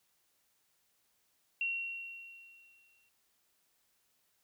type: tone with exponential decay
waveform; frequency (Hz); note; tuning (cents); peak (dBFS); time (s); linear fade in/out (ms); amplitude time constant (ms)
sine; 2737; F7; -36; -30; 1.61-3.09; 2; 320
effects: white hiss -75 dBFS RMS until 4.43 s